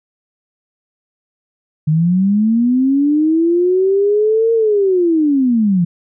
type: linear two-way sweep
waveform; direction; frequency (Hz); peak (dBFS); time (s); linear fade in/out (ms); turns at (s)
sine; up then down; 150 to 461 to 166.1; -10; 1.87-5.85; 10; 4.53
effects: none